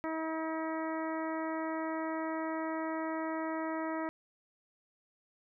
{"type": "harmonic tone", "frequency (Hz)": 320, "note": "D#4", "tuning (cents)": 49, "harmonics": [1, 2, 3, 4, 5, 6, 7], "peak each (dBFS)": [-36, -39, -41, -43, -49, -46, -53], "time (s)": [0.04, 4.09], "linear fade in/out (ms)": 0, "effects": []}